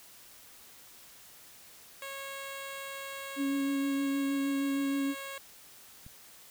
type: tone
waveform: 10% pulse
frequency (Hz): 548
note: C#5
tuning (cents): -20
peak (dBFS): -31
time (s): 2.02-5.38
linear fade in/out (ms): 2
type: tone with vibrato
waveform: sine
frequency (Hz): 277.5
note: C#4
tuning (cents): +2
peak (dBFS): -28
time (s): 3.36-5.15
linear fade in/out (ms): 50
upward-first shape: sine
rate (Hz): 6.4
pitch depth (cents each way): 18
type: click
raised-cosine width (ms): 5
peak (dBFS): -37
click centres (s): 6.065
effects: white hiss -54 dBFS RMS until 6.5 s